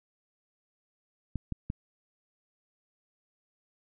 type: clicks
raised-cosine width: 5 ms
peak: -20 dBFS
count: 3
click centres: 1.357 / 1.523 / 1.701 s
effects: none